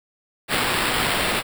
blue noise with sample-and-hold, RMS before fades -22 dBFS, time 0.48-1.43 s, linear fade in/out 50 ms, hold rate 6300 Hz, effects none

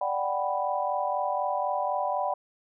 sine chord, G major seventh, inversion second, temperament equal, 587.3 / 740 / 784 / 987.8 Hz, D5 / F#5 / G5 / B5, 0 / 0 / 0 / 0 cents, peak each -31 dBFS, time 0.01-2.34 s, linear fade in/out 5 ms, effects none

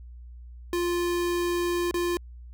square tone with dropouts, 349.2 Hz, F4, in tune, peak -25 dBFS, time 0.73-2.17 s, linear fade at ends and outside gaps 1 ms, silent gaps 1.911-1.942 s, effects added 60 Hz sine -41 dBFS peak until 2.53 s

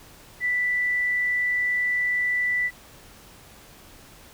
sine tone, 1975.5 Hz, B6, in tune, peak -21 dBFS, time 0.4-2.71 s, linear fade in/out 50 ms, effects pink hiss -49 dBFS RMS until 4.33 s

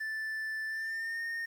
triangle tone with pitch glide, 1760 to 1835.8 Hz, A6 to A#6, 0 to -27 cents, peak -32 dBFS, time 0-1.46 s, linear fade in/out 10 ms, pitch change +73 cents, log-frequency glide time 0.66-1.21 s, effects 10-bit

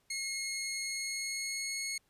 15% pulse tone with pitch glide, 2162 to 2177 Hz, C#7 to C#7, -44 to -32 cents, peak -28 dBFS, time 0.1-1.98 s, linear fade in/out 5 ms, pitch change +12 cents, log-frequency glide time 0.81-1.79 s, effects pink hiss -73 dBFS RMS until 2.09 s + resampled to 32000 Hz

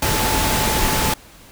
sine tone in noise, 870 Hz, A5, 20 cents flat, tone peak -25 dBFS, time 0.02-1.14 s, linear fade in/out 5 ms, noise pink, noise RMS -19 dBFS, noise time 0.02-1.14 s, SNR -9 dB, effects pink hiss -45 dBFS RMS until 1.51 s

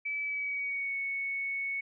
sine tone with pitch glide, 2301 to 2215 Hz, D7 to C#7, -36 to -2 cents, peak -31 dBFS, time 0.05-1.81 s, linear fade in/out 10 ms, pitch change -66 cents, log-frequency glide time 0.23-0.96 s, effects none

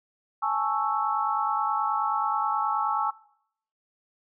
sine chord, A major seventh, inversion third, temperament equal, 830.6 / 880 / 1108.7 / 1318.5 Hz, G#5 / A5 / C#6 / E6, 0 / 0 / 0 / 0 cents, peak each -29 dBFS, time 0.42-3.11 s, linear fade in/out 10 ms, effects noise-tail reverb RT60 0.7 s tail -22 dB re dry

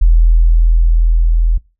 sine tone with level ramp, 41.29 Hz, E1, 4 cents sharp, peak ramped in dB -4 to -8 dBFS, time 0.01-1.58 s, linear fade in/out 10 ms, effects noise-tail reverb RT60 0.3 s tail -23 dB re dry

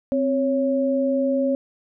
sine tone pair together, 262.1 / 554 Hz, C4 / C#5, +3 / -1 cents, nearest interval octave + minor second, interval 1296 cents, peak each -21 dBFS, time 0.12-1.55 s, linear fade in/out 0 ms, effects none

